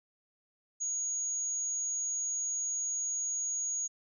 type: tone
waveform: sine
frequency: 6680 Hz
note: G#8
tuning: 9 cents sharp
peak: -31 dBFS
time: 0.8-3.88 s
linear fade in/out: 20 ms
effects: none